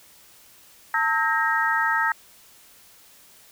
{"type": "tone cluster", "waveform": "sine", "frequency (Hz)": [900, 1295, 1603, 1870], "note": ["A5", "E6", "G6", "A#6"], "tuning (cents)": [39, -31, 38, 5], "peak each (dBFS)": -25, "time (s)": [0.94, 2.12], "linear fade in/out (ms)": 2, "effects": ["white hiss -52 dBFS RMS until 3.51 s"]}